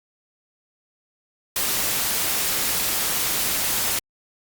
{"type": "noise with amplitude modulation", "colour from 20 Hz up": "white", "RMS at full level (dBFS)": -21, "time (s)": [1.56, 3.99], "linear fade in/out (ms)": 2, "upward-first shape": "sine", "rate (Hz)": 254, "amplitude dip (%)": 45, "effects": ["Opus 48 kbps"]}